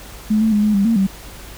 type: tone with pitch steps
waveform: sine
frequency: 214.3 / 221.3 / 208.3 / 211.9 / 198.3 / 228.3 / 193.2 Hz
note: A3 / A3 / G#3 / G#3 / G3 / A#3 / G3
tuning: -45 / +10 / +5 / +35 / +20 / -36 / -25 cents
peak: -12 dBFS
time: 0.3-1.07 s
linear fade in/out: 10 ms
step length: 110 ms
effects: added 50 Hz sine -39 dBFS peak until 1.57 s + pink hiss -38 dBFS RMS until 1.57 s